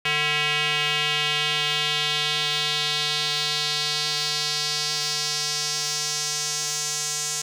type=tone with band-pass filter sweep; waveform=square; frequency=149.8 Hz; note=D3; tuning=35 cents sharp; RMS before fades=-25 dBFS; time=0.05-7.42 s; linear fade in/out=5 ms; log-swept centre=2600 to 6800 Hz; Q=2.7; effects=none